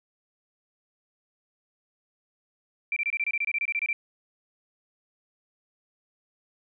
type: tone bursts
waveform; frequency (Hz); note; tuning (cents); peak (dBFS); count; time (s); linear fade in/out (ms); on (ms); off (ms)
sine; 2349; D7; 0; -24; 15; 2.92-3.93; 2; 44; 25
effects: none